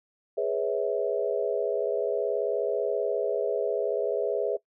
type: chord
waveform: sine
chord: C# minor seventh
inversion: second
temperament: equal with one note detuned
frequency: 415.3 / 493.9 / 554.4 / 649.1 Hz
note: G#4 / B4 / C#5 / E5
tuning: 0 / 0 / 0 / -27 cents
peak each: -29 / -30 / -31 / -31 dBFS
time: 0.37-4.57 s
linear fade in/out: 10 ms
effects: noise-tail reverb RT60 0.1 s tail -20 dB re dry